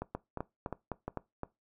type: two click trains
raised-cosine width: 1 ms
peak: -22 / -21 dBFS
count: 5 / 5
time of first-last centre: 0.02-1.433 / 0.15-1.173 s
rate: 2.83 / 3.91 Hz
effects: noise-tail reverb RT60 0.2 s tail -20 dB re dry